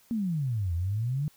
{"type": "exponential two-way sweep", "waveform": "sine", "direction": "down then up", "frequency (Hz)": [240, 82.1, 154.1], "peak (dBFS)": -26, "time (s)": [0.11, 1.28], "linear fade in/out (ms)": 0, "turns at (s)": 0.74, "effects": ["white hiss -61 dBFS RMS until 1.36 s"]}